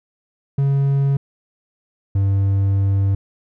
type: tone pair in turn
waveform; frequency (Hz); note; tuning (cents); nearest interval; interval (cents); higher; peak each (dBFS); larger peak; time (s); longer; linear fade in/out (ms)
triangle; 138.59 / 98.17; C#3 / G2; 0 / +3; tritone; 597; first; -12; neither; 0.58-1.17 / 2.15-3.15; second; 5
effects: none